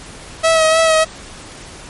sawtooth tone with vibrato, 643 Hz, E5, 43 cents flat, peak -6 dBFS, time 0.43-1.05 s, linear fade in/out 20 ms, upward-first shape sine, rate 3.3 Hz, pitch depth 28 cents each way, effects pink hiss -35 dBFS RMS until 1.89 s + MP3 48 kbps

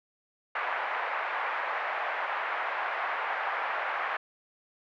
pink band-pass noise, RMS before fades -32 dBFS, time 0.55-4.17 s, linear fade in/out 5 ms, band 700 to 2100 Hz, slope 24 dB/octave, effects none

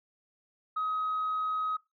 sine tone, 1265 Hz, D#6, 28 cents sharp, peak -27 dBFS, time 0.76-1.77 s, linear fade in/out 10 ms, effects noise-tail reverb RT60 0.2 s tail -20 dB re dry + tanh soft clip ceiling -25 dBFS

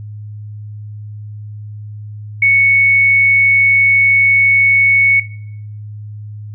sine tone, 2217 Hz, C#7, in tune, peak -7 dBFS, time 2.42-5.2 s, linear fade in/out 5 ms, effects noise-tail reverb RT60 0.7 s tail -18 dB re dry + added 105 Hz sine -26 dBFS peak until 6.54 s

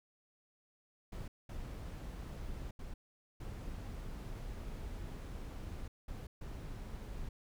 brown noise bursts at uneven times, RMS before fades -44 dBFS, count 6, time 1.12-1.28 / 1.49-2.71 / 2.79-2.94 / 3.4-5.88 / 6.08-6.27 / 6.41-7.29 s, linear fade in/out 5 ms, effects none

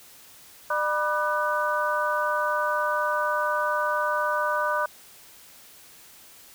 harmonic tone with a mistuned harmonic, 300 Hz, D4, 37 cents sharp, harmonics 2 / 3 / 4 / 5, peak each -28 / -28 / -28 / -28 dBFS, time 0.7-4.86 s, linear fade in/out 5 ms, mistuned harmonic 3, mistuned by +140 cents, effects white hiss -50 dBFS RMS until 6.54 s

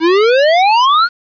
square exponential sweep, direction up, 314.7 to 1474 Hz, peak -8 dBFS, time 0-1.09 s, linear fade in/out 50 ms, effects resampled to 11025 Hz + 7-bit

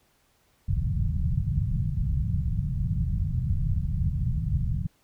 white low-pass noise, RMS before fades -26 dBFS, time 0.68-4.87 s, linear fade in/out 10 ms, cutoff 160 Hz, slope 48 dB/octave, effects pink hiss -66 dBFS RMS until 5.03 s

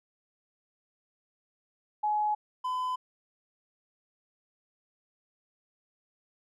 sine / triangle tone pair in turn, 844 / 1011.5 Hz, G#5 / B5, +28 / +41 cents, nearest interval minor third, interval 313 cents, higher second, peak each -25 / -27 dBFS, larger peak first, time 2.03-2.35 / 2.64-2.96 s, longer neither, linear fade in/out 10 ms, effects none

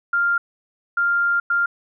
sine tone bursts at uneven times, 1396.9 Hz, F6, in tune, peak -16 dBFS, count 3, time 0.13-0.38 / 0.97-1.4 / 1.5-1.66 s, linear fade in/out 5 ms, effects none

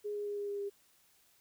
sine tone with pitch steps, 415.3 / 412.7 / 410.1 / 407.5 / 404.9 / 402.3 Hz, G#4 / G#4 / G#4 / G#4 / G#4 / G4, 0 / -11 / -22 / -33 / -44 / +45 cents, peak -35 dBFS, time 0.04-0.7 s, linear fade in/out 20 ms, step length 110 ms, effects white hiss -68 dBFS RMS until 1.4 s

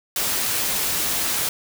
white noise, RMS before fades -23 dBFS, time 0.16-1.49 s, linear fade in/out 2 ms, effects none

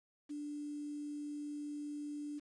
sine tone with quantisation, 293.7 Hz, D4, in tune, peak -40 dBFS, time 0.29-2.4 s, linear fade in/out 20 ms, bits 10, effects resampled to 22050 Hz

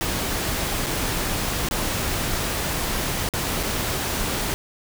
pink noise with dropouts, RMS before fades -25 dBFS, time 0.01-4.54 s, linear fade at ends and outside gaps 0 ms, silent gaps 0.862-0.867 / 1.687-1.711 / 3.289-3.337 / 3.63-3.634 s, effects none

